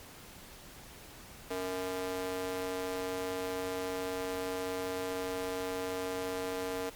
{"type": "tone with high-pass filter", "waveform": "square", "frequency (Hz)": 92.5, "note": "F#2", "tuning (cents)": 0, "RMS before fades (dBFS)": -36, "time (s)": [1.5, 6.9], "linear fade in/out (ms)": 10, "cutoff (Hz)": 420, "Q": 2, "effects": ["pink hiss -51 dBFS RMS until 6.95 s", "MP3 96 kbps"]}